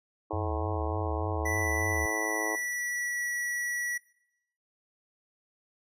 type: harmonic tone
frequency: 108.1 Hz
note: A2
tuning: 30 cents flat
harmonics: 3 / 4 / 5 / 6 / 7 / 8 / 9 / 10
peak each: -37 / -38 / -39 / -40 / -40 / -41 / -42 / -42 dBFS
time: 0.3-2.56 s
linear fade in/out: 10 ms
type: tone with vibrato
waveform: sine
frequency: 84.7 Hz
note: E2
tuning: 48 cents sharp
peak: -31 dBFS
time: 0.33-2.06 s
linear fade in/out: 5 ms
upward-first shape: sine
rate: 3.4 Hz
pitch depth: 190 cents each way
type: tone with pitch glide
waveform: square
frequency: 1975.5 to 1938.2 Hz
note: B6 to B6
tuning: 0 to -33 cents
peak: -31 dBFS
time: 1.45-3.98 s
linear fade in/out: 10 ms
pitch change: -33 cents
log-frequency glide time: 1.91-3.28 s
effects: noise-tail reverb RT60 0.8 s tail -20 dB re dry + resampled to 32000 Hz